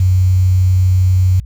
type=tone with quantisation; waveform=sine; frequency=92.5 Hz; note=F#2; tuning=in tune; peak=-8 dBFS; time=0-1.4 s; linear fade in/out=5 ms; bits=6; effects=added 60 Hz sine -28 dBFS peak until 1.45 s